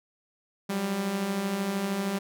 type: beating tone pair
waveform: sawtooth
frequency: 185 / 198 Hz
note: F#3 / G3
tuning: 0 / +18 cents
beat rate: 13 Hz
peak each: -32 / -24 dBFS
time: 0.69-2.19 s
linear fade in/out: 10 ms
effects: none